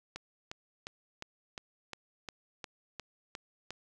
click train, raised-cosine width 0.2 ms, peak -23 dBFS, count 11, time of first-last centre 0.16-3.706 s, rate 2.82 Hz, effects none

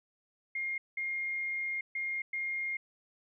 sine tone bursts at uneven times, 2128 Hz, C7, 29 cents sharp, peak -32 dBFS, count 4, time 0.55-0.78 / 0.97-1.81 / 1.95-2.22 / 2.33-2.77 s, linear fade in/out 5 ms, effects none

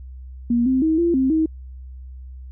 sine tone with pitch steps, 237.7 / 260.7 / 318.1 / 341.1 / 263.5 / 317.4 Hz, A#3 / C4 / D#4 / F4 / C4 / D#4, +34 / -6 / +38 / -41 / +12 / +35 cents, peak -15 dBFS, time 0.5-1.46 s, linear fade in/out 5 ms, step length 160 ms, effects added 64 Hz sine -34 dBFS peak until 2.51 s

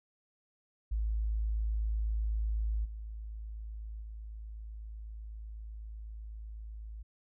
sine tone with level steps, 54 Hz, A1, 32 cents flat, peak -29 / -39 / -41 dBFS, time 0.91-7.03 s, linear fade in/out 10 ms, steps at 2.84 / 4.01 s, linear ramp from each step 20 ms, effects none

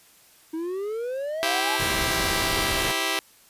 triangle exponential sweep, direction up, 314.5 to 878 Hz, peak -25 dBFS, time 0.53-1.77 s, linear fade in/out 10 ms
5% pulse chord, C major, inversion first, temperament just, 327 / 392.4 / 523.3 Hz, E4 / G4 / C5, -14 / +2 / 0 cents, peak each -16 / -16 / -20 dBFS, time 1.43-3.19 s, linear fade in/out 0 ms
pink noise, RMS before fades -29 dBFS, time 1.79-2.92 s, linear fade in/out 10 ms
effects white hiss -55 dBFS RMS until 3.49 s + resampled to 32000 Hz

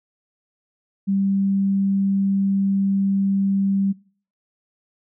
sine tone, 196 Hz, G3, in tune, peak -17 dBFS, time 1.07-3.93 s, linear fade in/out 20 ms, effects noise-tail reverb RT60 0.5 s tail -24 dB re dry

